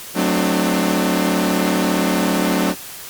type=chord; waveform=sawtooth; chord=D dominant seventh; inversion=first; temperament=equal with one note detuned; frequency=185 / 220 / 261.6 / 299.3 Hz; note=F#3 / A3 / C4 / D4; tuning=0 / 0 / 0 / +33 cents; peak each=-16 / -19 / -19 / -17 dBFS; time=0.14-2.75 s; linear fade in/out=50 ms; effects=white hiss -34 dBFS RMS until 3.09 s + Opus 48 kbps